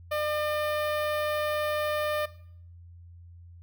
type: tone with notch filter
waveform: sawtooth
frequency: 602 Hz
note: D5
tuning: 43 cents sharp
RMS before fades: -29 dBFS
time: 0.11-2.26 s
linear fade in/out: 10 ms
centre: 7100 Hz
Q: 0.66
effects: noise-tail reverb RT60 0.6 s tail -17 dB re dry + added 86 Hz sine -46 dBFS peak until 3.62 s